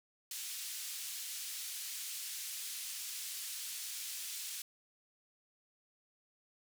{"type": "band-pass noise", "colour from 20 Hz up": "white", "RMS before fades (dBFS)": -43, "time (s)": [0.31, 4.62], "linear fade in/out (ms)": 2, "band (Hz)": [2800, 12000], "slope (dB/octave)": 12, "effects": []}